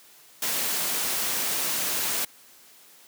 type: noise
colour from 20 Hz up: white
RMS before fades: -27 dBFS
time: 0.42-2.25 s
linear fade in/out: 5 ms
effects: white hiss -53 dBFS RMS until 3.07 s + high-pass 150 Hz 12 dB/octave